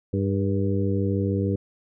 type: harmonic tone with a mistuned harmonic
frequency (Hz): 99.2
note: G2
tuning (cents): +21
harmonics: 1 / 2 / 3 / 4 / 5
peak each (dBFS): -24 / -27 / -29 / -30 / -31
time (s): 0.13-1.56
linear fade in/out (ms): 5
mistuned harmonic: 5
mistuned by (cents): -44
effects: none